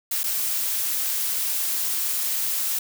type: noise with dropouts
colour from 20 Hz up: blue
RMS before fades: -25 dBFS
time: 0.11-2.79 s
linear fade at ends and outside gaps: 5 ms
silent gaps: 0.233-0.239 s
effects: none